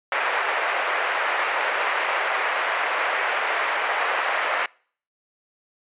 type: band-pass noise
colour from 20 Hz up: white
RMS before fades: -24 dBFS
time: 0.12-4.66 s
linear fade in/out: 2 ms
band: 510 to 2200 Hz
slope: 24 dB/octave
effects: noise-tail reverb RT60 0.5 s tail -26 dB re dry + resampled to 8000 Hz